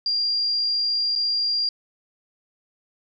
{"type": "tone with dropouts", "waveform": "sine", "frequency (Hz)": 4781, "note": "D8", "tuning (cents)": 30, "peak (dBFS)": -20, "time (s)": [0.06, 1.69], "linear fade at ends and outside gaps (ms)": 2, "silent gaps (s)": [1.154, 1.159], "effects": []}